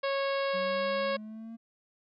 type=harmonic tone; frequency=550 Hz; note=C#5; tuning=14 cents flat; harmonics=1 / 2 / 3 / 4 / 5 / 6 / 7 / 8 / 9; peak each=-29 / -35 / -39 / -41 / -43 / -45 / -46 / -47 / -48 dBFS; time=0.03-1.17 s; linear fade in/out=10 ms
type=exponential sweep; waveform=triangle; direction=up; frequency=186.5 to 230 Hz; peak=-38 dBFS; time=0.53-1.57 s; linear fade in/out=20 ms
effects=none